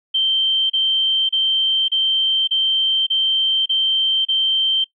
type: tone bursts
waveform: sine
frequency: 3128 Hz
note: G7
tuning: 4 cents flat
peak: -14 dBFS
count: 8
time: 0.14-4.844 s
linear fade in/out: 10 ms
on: 560 ms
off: 32 ms
effects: noise-tail reverb RT60 0.1 s tail -20 dB re dry